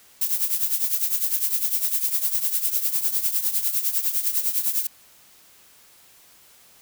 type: noise with tremolo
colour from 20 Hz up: violet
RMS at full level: -20 dBFS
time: 0.21-4.87 s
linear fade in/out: 5 ms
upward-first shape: triangle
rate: 9.9 Hz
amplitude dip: 80%
effects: white hiss -53 dBFS RMS until 6.81 s